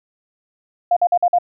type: tone bursts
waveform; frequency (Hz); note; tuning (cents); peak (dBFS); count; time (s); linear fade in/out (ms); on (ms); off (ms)
sine; 704; F5; +14; -11; 5; 0.91-1.386; 5; 56; 49
effects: none